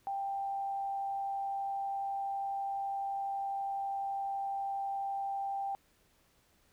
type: tone with frequency modulation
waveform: sine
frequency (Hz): 789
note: G5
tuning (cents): +11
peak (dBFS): -33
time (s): 0.07-5.75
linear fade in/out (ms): 0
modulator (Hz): 99.7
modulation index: 0.22
effects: pink hiss -69 dBFS RMS until 6.72 s